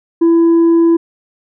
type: tone with tanh clipping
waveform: triangle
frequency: 334 Hz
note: E4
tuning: 23 cents sharp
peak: -7 dBFS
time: 0.21-0.97 s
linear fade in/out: 10 ms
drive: 7 dB
effects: none